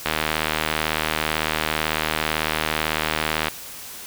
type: click train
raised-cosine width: 0.3 ms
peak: -4 dBFS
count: 268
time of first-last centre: 0.06-3.483 s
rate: 78 Hz
effects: white hiss -37 dBFS RMS until 4.06 s